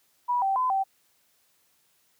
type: tone with pitch steps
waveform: sine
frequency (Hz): 976 / 777 / 1016 / 775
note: B5 / G5 / B5 / G5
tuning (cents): -21 / -16 / +49 / -20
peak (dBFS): -22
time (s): 0.28-0.84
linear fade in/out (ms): 20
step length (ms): 140
effects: white hiss -67 dBFS RMS until 2.19 s + high-pass 60 Hz 12 dB/octave